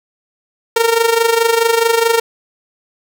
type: tone with amplitude modulation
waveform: sawtooth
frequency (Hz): 460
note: A#4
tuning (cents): -23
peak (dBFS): -4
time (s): 0.76-2.2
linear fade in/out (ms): 5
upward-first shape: sine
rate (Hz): 24.7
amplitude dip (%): 70
effects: none